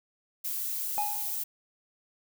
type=noise; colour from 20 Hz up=violet; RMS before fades=-33 dBFS; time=0.44-1.44 s; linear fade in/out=10 ms
type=tone with exponential decay; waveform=triangle; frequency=830.6 Hz; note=G#5; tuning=in tune; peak=-23 dBFS; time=0.98-1.42 s; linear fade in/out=0 ms; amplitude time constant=95 ms
effects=none